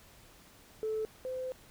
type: tone pair in turn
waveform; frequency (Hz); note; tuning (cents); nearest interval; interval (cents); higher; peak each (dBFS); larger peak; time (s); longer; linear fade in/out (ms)
sine; 436.2 / 513.6; A4 / C5; -15 / -32; minor third; 283; second; -30 / -34; first; 0.83-1.05 / 1.25-1.52; second; 0
effects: tanh soft clip ceiling -27 dBFS + pink hiss -58 dBFS RMS until 1.7 s